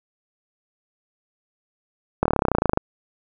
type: slowing click train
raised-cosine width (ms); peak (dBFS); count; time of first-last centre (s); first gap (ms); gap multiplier
1; -3; 18; 2.23-2.774; 25; 1.03
effects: none